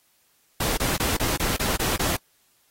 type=noise bursts; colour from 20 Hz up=pink; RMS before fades=-25 dBFS; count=8; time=0.6-2.163 s; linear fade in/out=5 ms; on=170 ms; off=29 ms; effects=white hiss -64 dBFS RMS until 2.7 s + AAC 48 kbps